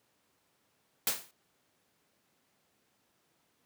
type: noise with exponential decay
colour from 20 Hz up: white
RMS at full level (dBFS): -26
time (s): 1.07-1.31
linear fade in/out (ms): 1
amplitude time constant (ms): 52
effects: pink hiss -73 dBFS RMS until 3.65 s + high-pass 150 Hz 12 dB/octave